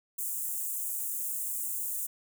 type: high-pass noise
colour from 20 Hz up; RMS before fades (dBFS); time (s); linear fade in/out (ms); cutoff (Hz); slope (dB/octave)
white; -34; 0.18-2.07; 10; 7200; 48
effects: none